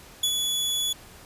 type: tone with ADSR envelope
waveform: sawtooth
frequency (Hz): 3412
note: G#7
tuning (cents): +46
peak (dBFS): -17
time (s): 0.23-0.93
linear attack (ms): 6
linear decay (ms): 67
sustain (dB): -4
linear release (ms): 5
effects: pink hiss -48 dBFS RMS until 1.25 s + resampled to 32000 Hz